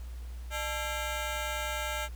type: ring-modulated tone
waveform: 15% pulse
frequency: 740 Hz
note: F#5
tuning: in tune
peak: -23 dBFS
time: 0.5-2.09 s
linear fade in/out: 50 ms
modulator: 135 Hz
effects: added 60 Hz sine -38 dBFS peak until 2.15 s + pink hiss -57 dBFS RMS until 2.15 s